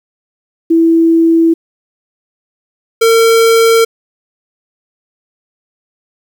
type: tone pair in turn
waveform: sine / square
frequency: 329.6 / 455.3 Hz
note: E4 / A#4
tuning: 0 / -41 cents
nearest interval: tritone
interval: 559 cents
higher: second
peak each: -5 / -6 dBFS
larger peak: first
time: 0.7-1.54 / 3.01-3.85 s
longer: neither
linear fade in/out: 10 ms
effects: 7-bit